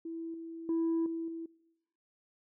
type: tone with level steps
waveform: sine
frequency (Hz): 329.6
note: E4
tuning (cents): 0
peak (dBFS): -37 / -41 / -26 / -34 / -38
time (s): 0.05-1.46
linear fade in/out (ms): 5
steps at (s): 0.34 / 0.69 / 1.06 / 1.28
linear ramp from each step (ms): 2
effects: noise-tail reverb RT60 1.0 s tail -23 dB re dry + tanh soft clip ceiling -26 dBFS